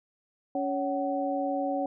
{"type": "tone cluster", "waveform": "sine", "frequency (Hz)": [280.8, 558, 752], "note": ["C#4", "C#5", "F#5"], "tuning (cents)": [22, 11, 28], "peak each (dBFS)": -31, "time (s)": [0.55, 1.86], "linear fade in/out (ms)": 2, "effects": []}